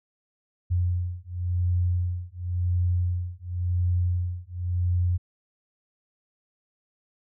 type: beating tone pair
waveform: sine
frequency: 88.4 / 89.33 Hz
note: F2 / F2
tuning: +22 / +40 cents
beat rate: 0.93 Hz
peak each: -26 dBFS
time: 0.7-5.18 s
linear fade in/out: 20 ms
effects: none